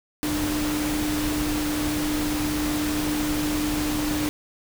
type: tone in noise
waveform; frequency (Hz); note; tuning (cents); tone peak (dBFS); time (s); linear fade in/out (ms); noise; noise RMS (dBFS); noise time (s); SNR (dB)
sine; 300; D4; +37; -24; 0.23-4.29; 0; pink; -29; 0.23-4.29; +2
effects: none